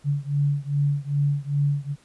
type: beating tone pair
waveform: sine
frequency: 142.2 / 144.7 Hz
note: C#3 / D3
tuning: +45 / -25 cents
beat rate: 2.5 Hz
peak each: -23 / -24 dBFS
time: 0.04-1.96 s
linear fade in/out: 50 ms
effects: pink hiss -58 dBFS RMS until 2.04 s + resampled to 24000 Hz